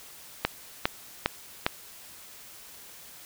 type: click train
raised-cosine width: 0.3 ms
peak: -6 dBFS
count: 4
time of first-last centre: 0.45-1.665 s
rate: 2.47 Hz
effects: white hiss -48 dBFS RMS until 3.25 s